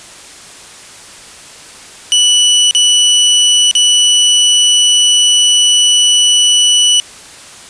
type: tone with dropouts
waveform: sawtooth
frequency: 2960 Hz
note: F#7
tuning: in tune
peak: -3 dBFS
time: 2.12-7 s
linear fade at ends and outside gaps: 0 ms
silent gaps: 2.71-2.749 / 3.712-3.752 s
effects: white hiss -34 dBFS RMS until 7.69 s + resampled to 22050 Hz